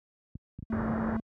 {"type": "clicks", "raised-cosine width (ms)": 5, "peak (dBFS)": -27, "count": 7, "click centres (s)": [0.355, 0.59, 0.627, 0.736, 0.77, 0.913, 0.982]}
{"type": "tone", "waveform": "triangle", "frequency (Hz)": 222.3, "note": "A3", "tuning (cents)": 18, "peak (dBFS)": -28, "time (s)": [0.7, 1.2], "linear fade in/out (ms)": 2}
{"type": "low-pass noise", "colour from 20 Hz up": "pink", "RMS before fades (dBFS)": -33, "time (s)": [0.72, 1.17], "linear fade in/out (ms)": 5, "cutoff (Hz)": 1700, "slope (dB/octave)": 48}
{"effects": ["high-pass 60 Hz 12 dB/octave"]}